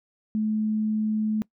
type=tone; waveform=sine; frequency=215.6 Hz; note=A3; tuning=35 cents flat; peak=-22 dBFS; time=0.35-1.42 s; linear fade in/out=0 ms; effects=noise-tail reverb RT60 0.1 s tail -22 dB re dry